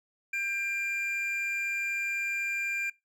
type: tone pair together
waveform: triangle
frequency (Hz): 1593.4 / 2384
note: G6 / D7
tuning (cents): +28 / +25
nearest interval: perfect fifth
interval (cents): 697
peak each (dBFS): -36 / -28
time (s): 0.33-2.9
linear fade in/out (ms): 5
effects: noise-tail reverb RT60 0.2 s tail -20 dB re dry